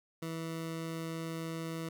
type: tone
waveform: 20% pulse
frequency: 163.4 Hz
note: E3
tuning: 15 cents flat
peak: -32 dBFS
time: 0.22-1.89 s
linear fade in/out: 5 ms
effects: none